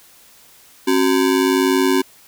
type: ring-modulated tone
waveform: square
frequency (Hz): 322.1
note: E4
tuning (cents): -40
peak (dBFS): -11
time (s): 0.87-2.02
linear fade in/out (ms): 10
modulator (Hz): 50.4
effects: white hiss -48 dBFS RMS until 2.27 s